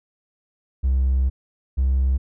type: tone pair in turn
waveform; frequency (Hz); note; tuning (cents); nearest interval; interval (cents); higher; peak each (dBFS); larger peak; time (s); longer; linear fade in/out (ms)
triangle; 65.41 / 65.83; C2 / C2; 0 / +11; unison; 11; second; -13; neither; 0.83-1.3 / 1.77-2.18; first; 20
effects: tanh soft clip ceiling -12 dBFS